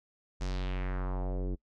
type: tone with low-pass filter sweep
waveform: square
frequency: 46.25 Hz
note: F#1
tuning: in tune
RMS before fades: -33 dBFS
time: 0.4-1.56 s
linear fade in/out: 20 ms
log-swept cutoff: 6600 to 330 Hz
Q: 2.1
effects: noise-tail reverb RT60 0.1 s tail -25 dB re dry